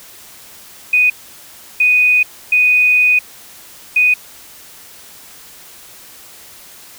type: tone bursts at uneven times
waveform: sine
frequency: 2486 Hz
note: D#7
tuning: 2 cents flat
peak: -8 dBFS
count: 4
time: 0.93-1.1 / 1.8-2.23 / 2.52-3.19 / 3.96-4.14 s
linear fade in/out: 5 ms
effects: white hiss -39 dBFS RMS until 6.98 s